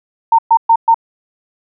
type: tone bursts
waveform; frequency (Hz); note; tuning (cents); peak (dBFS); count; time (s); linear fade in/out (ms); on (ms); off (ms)
sine; 913; A#5; -36; -5; 4; 0.32-0.944; 5; 66; 120
effects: none